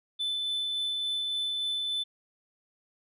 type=tone with tremolo; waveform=sine; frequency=3514 Hz; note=A7; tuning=3 cents flat; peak=-25 dBFS; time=0.19-2.04 s; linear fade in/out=20 ms; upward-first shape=sine; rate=3.5 Hz; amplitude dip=25%; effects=tanh soft clip ceiling -27 dBFS